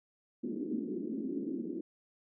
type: band-pass noise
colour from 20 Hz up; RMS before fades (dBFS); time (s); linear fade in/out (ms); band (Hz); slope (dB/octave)
white; -37; 0.43-1.81; 10; 210 to 360; 48
effects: none